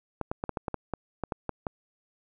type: clicks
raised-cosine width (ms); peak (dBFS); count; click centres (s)
1; -16; 12; 0.213 / 0.315 / 0.439 / 0.493 / 0.572 / 0.682 / 0.743 / 0.937 / 1.237 / 1.322 / 1.493 / 1.668
effects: none